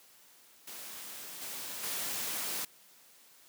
white noise with level steps, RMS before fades -45 / -41 / -36 dBFS, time 0.67-2.65 s, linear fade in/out 5 ms, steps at 1.41 / 1.83 s, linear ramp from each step 10 ms, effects white hiss -60 dBFS RMS until 3.48 s + high-pass 150 Hz 12 dB/octave

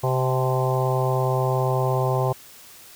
harmonic tone with a mistuned harmonic, 129.8 Hz, C3, 13 cents flat, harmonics 1 / 3 / 4 / 5 / 6 / 7 / 8, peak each -22 / -27 / -28 / -29 / -30 / -30 / -31 dBFS, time 0.03-2.33 s, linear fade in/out 10 ms, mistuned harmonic 7, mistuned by -55 cents, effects white hiss -46 dBFS RMS until 2.95 s

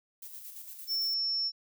violet noise with tremolo, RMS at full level -44 dBFS, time 0.22-1.14 s, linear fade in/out 5 ms, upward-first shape square, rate 8.8 Hz, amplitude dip 40%
sine tone, 5400 Hz, E8, 41 cents sharp, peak -28 dBFS, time 0.87-1.52 s, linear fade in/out 50 ms
effects none

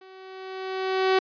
sawtooth tone with level ramp, 378.4 Hz, F#4, 39 cents sharp, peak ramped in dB -43 to -13 dBFS, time 0.01-1.19 s, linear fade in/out 5 ms, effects resampled to 11025 Hz

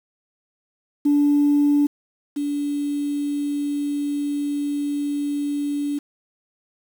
sine tone pair in turn, 290 / 288.7 Hz, D4 / D4, -22 / -30 cents, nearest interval unison, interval 8 cents, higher first, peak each -13 / -21 dBFS, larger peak first, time 1.05-1.87 / 2.36-5.99 s, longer second, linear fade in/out 10 ms, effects tanh soft clip ceiling -10 dBFS + 7-bit

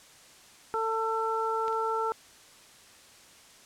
harmonic tone, 446.7 Hz, A4, 26 cents sharp, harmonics 1 / 2 / 3, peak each -31 / -31 / -31 dBFS, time 0.74-2.12 s, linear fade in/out 0 ms
clicks, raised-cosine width 0.2 ms, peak -24 / -34 dBFS, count 2, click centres 1.681 / 1.728 s
effects white hiss -54 dBFS RMS until 3.65 s + low-pass 9000 Hz 12 dB/octave

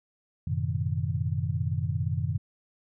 sine chord, F# diminished seventh, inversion none, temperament equal with one note detuned, 92.5 / 110 / 127.46 / 155.56 Hz, F#2 / A2 / C3 / Eb3, 0 / 0 / -45 / 0 cents, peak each -30 / -33 / -31 / -32 dBFS, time 0.47-2.38 s, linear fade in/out 5 ms, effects none

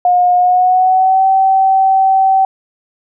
sine tone with pitch glide, 717 to 768.5 Hz, F5 to G5, +45 to -35 cents, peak -7 dBFS, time 0.05-2.45 s, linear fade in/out 2 ms, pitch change +120 cents, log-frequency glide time 0.36-1.26 s, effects none

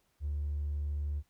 sine tone with hard clipping, 73.42 Hz, D2, in tune, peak -32 dBFS, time 0.2-1.23 s, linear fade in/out 50 ms, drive 1 dB, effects pink hiss -74 dBFS RMS until 1.29 s

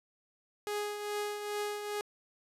sawtooth tone with tremolo, 415.1 Hz, G#4, 1 cent flat, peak -28 dBFS, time 0.67-2.01 s, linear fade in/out 0 ms, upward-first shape triangle, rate 2.4 Hz, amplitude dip 55%, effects resampled to 32000 Hz + 11-bit

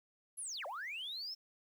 sine linear two-way sweep, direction down then up, 11370 to 526 to 5430 Hz, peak -39 dBFS, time 0.37-1.35 s, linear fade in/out 20 ms, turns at 0.66 s, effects tanh soft clip ceiling -37 dBFS + 11-bit

